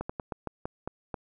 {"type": "slowing click train", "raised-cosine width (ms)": 1, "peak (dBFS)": -19, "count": 8, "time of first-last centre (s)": [0.01, 1.142], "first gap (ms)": 85, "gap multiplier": 1.21, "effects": []}